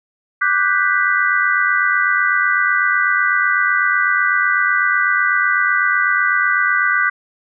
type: chord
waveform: sine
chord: G major seventh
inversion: second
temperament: equal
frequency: 1174.7 / 1480 / 1568 / 1975.5 Hz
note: D6 / F#6 / G6 / B6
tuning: 0 / 0 / 0 / 0 cents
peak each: -20 / -17 / -19 / -19 dBFS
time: 0.41-7.1 s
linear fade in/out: 10 ms
effects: none